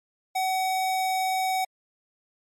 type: tone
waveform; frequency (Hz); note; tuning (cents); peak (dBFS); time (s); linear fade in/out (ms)
square; 753; F#5; +30; -24; 0.35-1.65; 10
effects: MP3 64 kbps